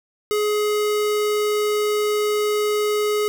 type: tone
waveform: square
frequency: 420.2 Hz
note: G#4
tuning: 20 cents sharp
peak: -19 dBFS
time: 0.31-3.28 s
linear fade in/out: 0 ms
effects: none